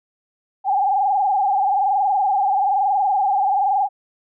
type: tone with frequency modulation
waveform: sine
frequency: 795 Hz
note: G5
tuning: 24 cents sharp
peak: -15 dBFS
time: 0.64-3.89 s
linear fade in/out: 50 ms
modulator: 21.1 Hz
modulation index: 2
effects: none